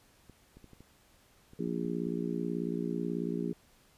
clicks, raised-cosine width 3 ms, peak -39 dBFS, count 9, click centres 0.297 / 0.57 / 0.643 / 0.733 / 0.806 / 1.534 / 1.67 / 1.853 / 2.068 s
harmonic tone, 58.27 Hz, A#1, in tune, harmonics 3 / 4 / 5 / 6 / 7, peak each -36 / -37 / -38 / -39 / -39 dBFS, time 1.59-3.53 s, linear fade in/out 5 ms
effects pink hiss -64 dBFS RMS until 3.97 s + resampled to 32000 Hz

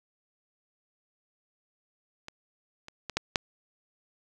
clicks, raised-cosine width 0.2 ms, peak -23 / -26 / -18 / -9 / -6 dBFS, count 5, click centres 2.284 / 2.884 / 3.097 / 3.17 / 3.358 s, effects none

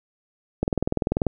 click train, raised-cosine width 2 ms, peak -8 dBFS, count 14, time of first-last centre 0.63-1.267 s, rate 20.4 Hz, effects none

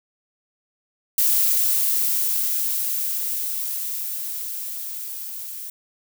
violet noise with level ramp, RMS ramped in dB -18 to -34 dBFS, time 1.18-5.7 s, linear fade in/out 2 ms, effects none

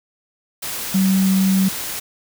sine tone in noise, 190.9 Hz, G3, 46 cents flat, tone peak -13 dBFS, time 0.94-1.69 s, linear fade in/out 10 ms, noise white, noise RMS -27 dBFS, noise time 0.62-2 s, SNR +11 dB, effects none

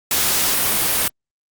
white noise, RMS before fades -18 dBFS, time 0.11-1.08 s, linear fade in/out 2 ms, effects Opus 48 kbps

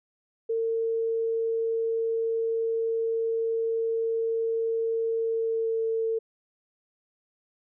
sine tone with pitch glide, 453.9 to 449.5 Hz, A#4 to A4, -46 to +37 cents, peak -24 dBFS, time 0.49-6.19 s, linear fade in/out 10 ms, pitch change -17 cents, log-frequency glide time 5.18-5.93 s, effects none

